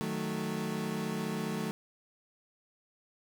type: chord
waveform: 30% pulse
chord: D# diminished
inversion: none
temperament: equal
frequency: 155.56 / 185 / 220 Hz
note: D#3 / F#3 / A3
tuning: 0 / 0 / 0 cents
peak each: -36 / -35 / -33 dBFS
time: 0.01-1.71 s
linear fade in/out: 0 ms
effects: none